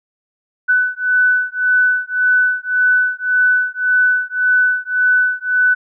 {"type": "beating tone pair", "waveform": "sine", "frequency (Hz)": [1496, 1497.8], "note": ["F#6", "F#6"], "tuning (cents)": [19, 21], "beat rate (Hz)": 1.8, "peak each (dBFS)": -15, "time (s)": [0.68, 5.75], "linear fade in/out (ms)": 20, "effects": []}